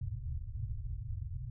white low-pass noise, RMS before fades -39 dBFS, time 0.01-1.5 s, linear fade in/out 5 ms, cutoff 130 Hz, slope 96 dB/octave, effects none

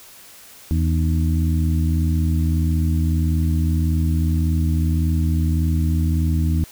harmonic tone with a mistuned harmonic, 81.7 Hz, E2, 15 cents flat, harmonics 1 / 2 / 3 / 4, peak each -17 / -23 / -27 / -29 dBFS, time 0.71-6.64 s, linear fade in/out 0 ms, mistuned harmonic 4, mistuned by -99 cents, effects white hiss -44 dBFS RMS until 6.71 s

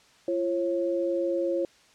sine tone pair together, 342.3 / 543.4 Hz, F4 / C#5, -35 / -35 cents, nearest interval minor sixth, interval 800 cents, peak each -27 dBFS, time 0.28-1.65 s, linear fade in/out 2 ms, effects white hiss -58 dBFS RMS until 1.94 s + low-pass 6000 Hz 12 dB/octave

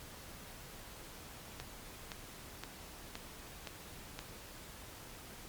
click train, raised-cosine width 0.2 ms, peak -24 dBFS, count 6, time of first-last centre 1.6-4.191 s, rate 1.93 Hz, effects pink hiss -51 dBFS RMS until 5.48 s + MP3 96 kbps

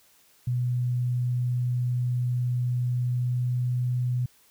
sine tone with pitch glide, 123.47 to 124.19 Hz, B2 to B2, 0 to +10 cents, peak -23 dBFS, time 0.47-4.26 s, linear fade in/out 5 ms, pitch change +10 cents, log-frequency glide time 2.96-3.83 s, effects white hiss -60 dBFS RMS until 4.5 s

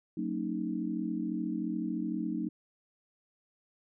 sine chord, D# minor seventh, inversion first, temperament equal with one note detuned, 185 / 227.6 / 277.2 / 311.1 Hz, F#3 / A#3 / C#4 / D#4, 0 / -41 / 0 / 0 cents, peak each -37 / -36 / -39 / -35 dBFS, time 0.17-2.49 s, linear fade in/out 5 ms, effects none

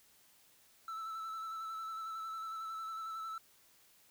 triangle tone with vibrato, 1318.5 Hz, E6, in tune, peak -38 dBFS, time 0.88-3.38 s, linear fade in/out 2 ms, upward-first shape square, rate 11 Hz, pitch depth 19 cents each way, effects white hiss -66 dBFS RMS until 4.1 s

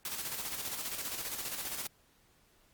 white noise with tremolo, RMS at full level -37 dBFS, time 0.05-1.87 s, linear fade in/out 2 ms, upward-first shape square, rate 15 Hz, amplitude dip 45%, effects pink hiss -67 dBFS RMS until 2.73 s + Opus 48 kbps

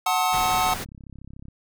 square chord, F# diminished seventh, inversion none, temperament just, 740 / 888 / 1065.6 / 1278.7 Hz, F#5 / A5 / C6 / Eb6, 0 / +16 / +31 / +47 cents, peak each -24 / -27 / -30 / -27 dBFS, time 0.06-0.74 s, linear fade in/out 5 ms
pink noise, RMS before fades -32 dBFS, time 0.32-0.85 s, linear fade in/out 20 ms
click train, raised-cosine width 5 ms, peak -30 dBFS, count 25, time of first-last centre 0.77-1.484 s, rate 33.6 Hz
effects none

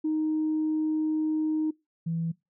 sine tone pair in turn, 311.1 / 165.37 Hz, D#4 / E3, 0 / +6 cents, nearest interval major seventh, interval 1094 cents, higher first, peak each -23 / -26 dBFS, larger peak first, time 0.04-1.71 / 2.06-2.32 s, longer first, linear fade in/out 10 ms, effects noise-tail reverb RT60 0.2 s tail -22 dB re dry + tanh soft clip ceiling -20 dBFS

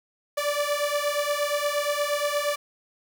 sawtooth beating tone pair, 579 / 587.5 Hz, D5 / D5, -25 / +1 cents, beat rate 8.5 Hz, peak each -23 / -23 dBFS, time 0.37-2.56 s, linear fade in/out 10 ms, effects 8-bit

